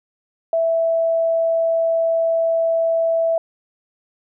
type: tone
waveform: sine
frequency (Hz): 659.3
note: E5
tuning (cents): 0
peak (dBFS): -15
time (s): 0.53-3.38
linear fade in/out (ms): 2
effects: none